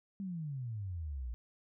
sine exponential sweep, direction down, 201.7 to 56.5 Hz, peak -37 dBFS, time 0.2-1.34 s, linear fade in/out 0 ms, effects none

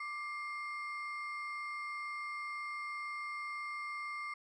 triangle ring-modulated tone, 1648 Hz, G#6, 14 cents flat, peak -34 dBFS, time 0-4.34 s, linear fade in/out 5 ms, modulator 469 Hz, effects resampled to 24000 Hz

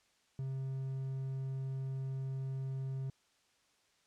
triangle tone, 133.5 Hz, C3, 35 cents sharp, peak -34 dBFS, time 0.39-3.1 s, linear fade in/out 2 ms, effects white hiss -72 dBFS RMS until 4.06 s + low-pass 7000 Hz 12 dB/octave

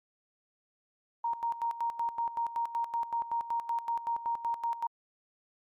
sine tone with tremolo, 932.3 Hz, A#5, in tune, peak -28 dBFS, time 1.24-4.87 s, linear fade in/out 5 ms, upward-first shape square, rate 5.3 Hz, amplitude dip 75%, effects Opus 48 kbps

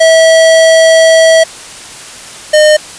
square tone pair in turn, 649 / 610.1 Hz, E5 / D#5, -27 / -34 cents, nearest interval minor second, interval 107 cents, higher first, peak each -3 dBFS, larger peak neither, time 0-1.44 / 2.53-2.77 s, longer first, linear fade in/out 10 ms, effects white hiss -28 dBFS RMS until 2.98 s + resampled to 22050 Hz

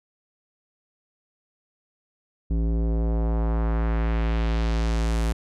square tone with low-pass filter sweep, 56 Hz, A1, 31 cents sharp, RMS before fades -23 dBFS, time 2.5-5.33 s, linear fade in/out 10 ms, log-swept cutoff 280 to 11000 Hz, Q 1.1, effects none

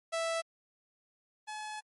sawtooth tone pair in turn, 659.3 / 853.6 Hz, E5 / G#5, 0 / +47 cents, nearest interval major third, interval 447 cents, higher second, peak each -27 / -35 dBFS, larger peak first, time 0.12-0.42 / 1.47-1.81 s, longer second, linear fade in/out 20 ms, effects MP3 48 kbps

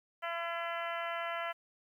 harmonic tone, 338.1 Hz, E4, 44 cents sharp, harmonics 2 / 3 / 4 / 5 / 6 / 7 / 8 / 9, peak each -39 / -43 / -40 / -44 / -44 / -50 / -50 / -49 dBFS, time 0.22-1.53 s, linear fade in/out 20 ms, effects 11-bit

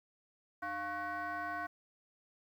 sine tone with frequency modulation, 1102 Hz, C#6, 11 cents flat, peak -35 dBFS, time 0.62-1.67 s, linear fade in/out 10 ms, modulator 398 Hz, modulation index 1.5, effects tanh soft clip ceiling -33 dBFS + 11-bit

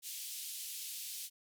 white band-pass noise, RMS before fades -44 dBFS, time 0.02-1.3 s, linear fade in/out 50 ms, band 2800 to 15000 Hz, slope 24 dB/octave, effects none

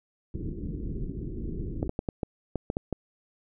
pink low-pass noise, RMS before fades -34 dBFS, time 0.34-1.88 s, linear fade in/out 2 ms, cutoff 390 Hz, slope 48 dB/octave
clicks, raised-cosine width 2 ms, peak -15 dBFS, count 9, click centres 1.829 / 1.894 / 1.991 / 2.088 / 2.232 / 2.557 / 2.701 / 2.769 / 2.927 s
effects none

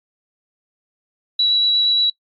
sine tone with vibrato, 3916 Hz, B7, 15 cents flat, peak -13 dBFS, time 1.39-2.1 s, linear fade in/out 5 ms, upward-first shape triangle, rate 8.5 Hz, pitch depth 9 cents each way, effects noise-tail reverb RT60 0.1 s tail -20 dB re dry + MP3 48 kbps

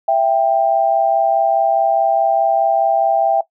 sine tone pair together, 663.2 / 788 Hz, E5 / G5, +10 / +9 cents, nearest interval minor third, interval 299 cents, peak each -14 dBFS, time 0.08-3.41 s, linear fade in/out 5 ms, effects noise-tail reverb RT60 0.1 s tail -18 dB re dry

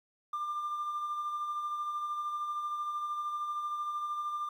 triangle tone with tremolo, 1195 Hz, D6, 30 cents sharp, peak -28 dBFS, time 0.33-4.49 s, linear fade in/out 5 ms, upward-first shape sine, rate 13 Hz, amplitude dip 45%, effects tanh soft clip ceiling -28 dBFS + 11-bit

